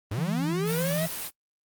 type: linear sweep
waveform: 45% pulse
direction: up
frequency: 90.8 to 659.3 Hz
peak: -28 dBFS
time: 0.11-1.06 s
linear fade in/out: 5 ms
type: tone with vibrato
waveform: sine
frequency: 166.6 Hz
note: E3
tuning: 19 cents sharp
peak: -27 dBFS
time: 0.17-1.08 s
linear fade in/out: 20 ms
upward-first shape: sine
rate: 13 Hz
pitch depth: 63 cents each way
type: noise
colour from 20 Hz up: white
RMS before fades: -34 dBFS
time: 0.65-1.31 s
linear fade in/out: 50 ms
effects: noise-tail reverb RT60 0.1 s tail -23 dB re dry + Opus 32 kbps